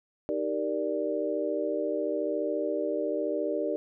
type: chord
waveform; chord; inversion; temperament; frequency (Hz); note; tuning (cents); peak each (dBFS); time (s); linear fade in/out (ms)
sine; Eb major seventh; none; equal; 311.1 / 392 / 466.2 / 587.3; Eb4 / G4 / Bb4 / D5; 0 / 0 / 0 / 0; -33 / -33 / -33 / -31; 0.29-3.76; 0
effects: none